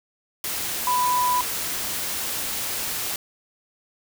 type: tone in noise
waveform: sine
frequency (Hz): 992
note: B5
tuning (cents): +7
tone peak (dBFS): -19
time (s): 0.87-1.41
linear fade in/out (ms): 2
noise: white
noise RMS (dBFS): -28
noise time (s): 0.44-3.16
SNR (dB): +6
effects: none